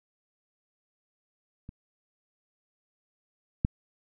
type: clicks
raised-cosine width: 5 ms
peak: -29 / -11 dBFS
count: 2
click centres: 1.691 / 3.649 s
effects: none